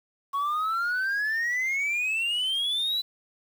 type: exponential sweep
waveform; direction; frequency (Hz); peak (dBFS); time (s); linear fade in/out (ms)
sine; up; 1100 to 4000; -22; 0.33-3.02; 20
effects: tanh soft clip ceiling -23 dBFS + 8-bit